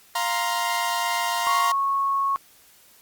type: chord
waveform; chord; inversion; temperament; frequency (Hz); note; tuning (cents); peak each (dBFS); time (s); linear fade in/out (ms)
sawtooth; F suspended fourth; none; equal with one note detuned; 698.5 / 938.8 / 1046.5; F5 / Bb5 / C6; 0 / +12 / 0; -25 / -22 / -24; 0.15-1.72; 5
type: tone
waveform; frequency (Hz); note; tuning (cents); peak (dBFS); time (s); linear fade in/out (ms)
sine; 1101; C#6; -12; -20; 1.47-2.36; 0
effects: white hiss -54 dBFS RMS until 3.01 s + Opus 48 kbps